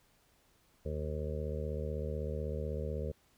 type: harmonic tone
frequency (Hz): 76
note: D#2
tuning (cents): -40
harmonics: 1 / 2 / 3 / 5 / 6 / 7 / 8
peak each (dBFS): -37 / -42 / -46 / -46 / -42 / -43 / -53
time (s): 0.85-3.12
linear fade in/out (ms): 10
effects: pink hiss -69 dBFS RMS until 3.37 s